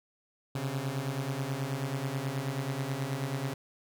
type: beating tone pair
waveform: sawtooth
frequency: 130 / 139.3 Hz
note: C3 / C#3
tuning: -11 / +9 cents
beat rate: 9.3 Hz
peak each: -31 / -30 dBFS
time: 0.55-3.54 s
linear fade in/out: 5 ms
effects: none